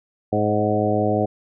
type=harmonic tone with a mistuned harmonic; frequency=105.8 Hz; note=G#2; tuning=33 cents sharp; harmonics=1 / 2 / 3 / 4 / 5 / 6 / 7; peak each=-25 / -25 / -25 / -25 / -25 / -25 / -25 dBFS; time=0.32-1.26 s; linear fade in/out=10 ms; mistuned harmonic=6; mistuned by=-22 cents; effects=none